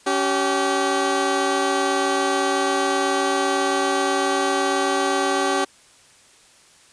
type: tone pair together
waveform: 15% pulse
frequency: 279.8 / 385.8 Hz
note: C#4 / G4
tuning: +16 / -28 cents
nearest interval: tritone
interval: 556 cents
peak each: -17 / -14 dBFS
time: 0.06-5.65 s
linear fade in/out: 10 ms
effects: white hiss -52 dBFS RMS until 6.92 s + resampled to 22050 Hz